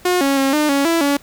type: tone with pitch steps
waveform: sawtooth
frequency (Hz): 359.9 / 276 / 271.1 / 301.7 / 279 / 332.9 / 283.5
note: F#4 / C#4 / C#4 / D4 / C#4 / E4 / C#4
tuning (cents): -48 / -7 / -38 / +47 / +11 / +17 / +39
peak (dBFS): -10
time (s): 0.05-1.17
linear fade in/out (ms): 5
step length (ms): 160
effects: pink hiss -46 dBFS RMS until 1.22 s